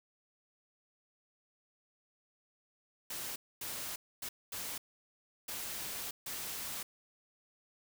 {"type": "noise bursts at uneven times", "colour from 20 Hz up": "white", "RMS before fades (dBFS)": -41, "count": 6, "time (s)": [[3.1, 3.36], [3.61, 3.96], [4.22, 4.29], [4.52, 4.78], [5.48, 6.11], [6.26, 6.83]], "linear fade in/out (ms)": 5, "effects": []}